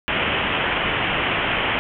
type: low-pass noise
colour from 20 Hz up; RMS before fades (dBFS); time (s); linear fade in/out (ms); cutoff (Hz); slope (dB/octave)
white; -22; 0.08-1.79; 0; 3200; 96
effects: none